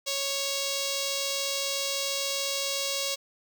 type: tone with notch filter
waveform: 5% pulse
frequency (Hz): 553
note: C#5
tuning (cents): -4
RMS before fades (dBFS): -30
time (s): 0.06-3.16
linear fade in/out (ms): 20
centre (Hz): 1500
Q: 0.72
effects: none